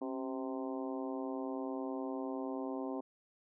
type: harmonic tone with a mistuned harmonic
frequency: 130 Hz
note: C3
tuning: 11 cents flat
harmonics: 2 / 3 / 4 / 5 / 6 / 7 / 8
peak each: -39 / -43 / -45 / -47 / -49 / -50 / -51 dBFS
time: 0.01-3.01 s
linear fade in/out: 10 ms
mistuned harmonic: 2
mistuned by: +59 cents
effects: none